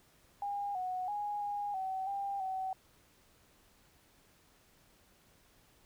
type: tone with pitch steps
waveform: sine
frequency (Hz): 810 / 737 / 826 / 819 / 760 / 796 / 758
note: G#5 / F#5 / G#5 / G#5 / F#5 / G5 / F#5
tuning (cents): -43 / -7 / -10 / -24 / +46 / +26 / +42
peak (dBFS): -34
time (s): 0.42-2.73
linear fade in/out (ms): 2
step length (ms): 330
effects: pink hiss -66 dBFS RMS until 5.85 s